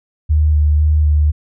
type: tone with vibrato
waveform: sine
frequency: 75.7 Hz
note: D#2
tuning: 47 cents flat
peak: -9 dBFS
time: 0.29-1.32 s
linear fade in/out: 20 ms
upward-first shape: square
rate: 2 Hz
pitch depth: 15 cents each way
effects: none